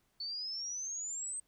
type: exponential sweep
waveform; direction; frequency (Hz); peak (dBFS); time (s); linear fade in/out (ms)
sine; up; 4435 to 8380; -37; 0.2-1.4; 5
effects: pink hiss -75 dBFS RMS until 1.47 s